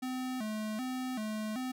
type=tone with vibrato; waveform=square; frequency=234.7 Hz; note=A#3; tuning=12 cents sharp; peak=-35 dBFS; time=0.02-1.72 s; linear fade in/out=10 ms; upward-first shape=square; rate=1.3 Hz; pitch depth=150 cents each way; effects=none